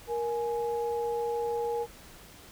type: tone pair together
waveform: sine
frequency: 469.5 / 836.6 Hz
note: A#4 / G#5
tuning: +12 / +12 cents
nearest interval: minor seventh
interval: 1000 cents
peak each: -29 / -34 dBFS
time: 0.07-1.87 s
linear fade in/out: 50 ms
effects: pink hiss -51 dBFS RMS until 2.51 s